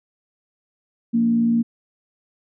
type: tone with frequency modulation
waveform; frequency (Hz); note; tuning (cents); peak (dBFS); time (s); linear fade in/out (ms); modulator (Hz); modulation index
sine; 231.5; A#3; -12; -15; 1.13-1.63; 20; 58; 0.33
effects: none